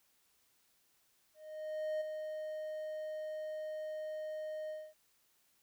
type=tone with ADSR envelope; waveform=triangle; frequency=619 Hz; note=D#5; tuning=9 cents flat; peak=-31 dBFS; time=1.34-4.94 s; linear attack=670 ms; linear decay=9 ms; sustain=-6 dB; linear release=240 ms; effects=white hiss -73 dBFS RMS until 5.62 s